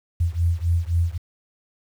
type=beating tone pair; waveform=sine; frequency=83.4 / 87.2 Hz; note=E2 / F2; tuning=+21 / -2 cents; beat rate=3.8 Hz; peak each=-21 / -22 dBFS; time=0.2-1.18 s; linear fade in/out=10 ms; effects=8-bit